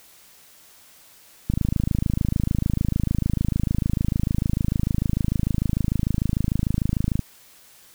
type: click train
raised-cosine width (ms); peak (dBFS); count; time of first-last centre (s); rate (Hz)
5; -9; 153; 1.5-7.193; 26.7
effects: white hiss -51 dBFS RMS until 7.94 s